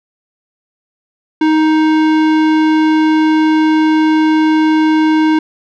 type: tone with tanh clipping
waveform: sine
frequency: 312.8 Hz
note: D#4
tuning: 9 cents sharp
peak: -10 dBFS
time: 1.41-5.39 s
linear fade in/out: 5 ms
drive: 18 dB
effects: none